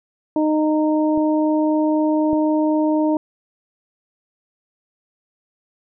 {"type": "harmonic tone", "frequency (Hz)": 308, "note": "D#4", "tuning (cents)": -17, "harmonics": [1, 2, 3], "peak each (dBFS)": [-16, -22, -26], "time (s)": [0.36, 3.17], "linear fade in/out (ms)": 2}
{"type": "clicks", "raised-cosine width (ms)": 2, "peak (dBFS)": [-21, -16], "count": 2, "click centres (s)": [1.176, 2.331]}
{"effects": []}